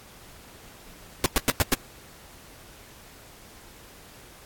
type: noise bursts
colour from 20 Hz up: pink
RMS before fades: -20 dBFS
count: 5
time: 1.24-1.74 s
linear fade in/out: 0 ms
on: 20 ms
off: 100 ms
effects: pink hiss -49 dBFS RMS until 4.45 s + AAC 64 kbps